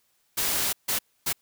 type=noise bursts at uneven times; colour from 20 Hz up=white; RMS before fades=-26 dBFS; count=3; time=0.37-0.73 / 0.88-0.99 / 1.26-1.33 s; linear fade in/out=10 ms; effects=white hiss -69 dBFS RMS until 1.41 s